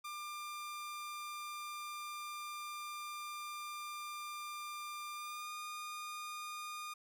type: tone with pitch glide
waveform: sawtooth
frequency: 1195 to 1218 Hz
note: D6 to D#6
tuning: +30 to -37 cents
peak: -39 dBFS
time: 0.04-6.94 s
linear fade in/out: 10 ms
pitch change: +33 cents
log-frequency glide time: 5.13-5.51 s
effects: none